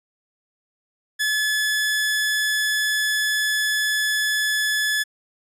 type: tone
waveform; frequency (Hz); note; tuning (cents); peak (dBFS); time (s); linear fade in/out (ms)
sawtooth; 1718; A6; -42; -16; 1.19-5.04; 20
effects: resampled to 32000 Hz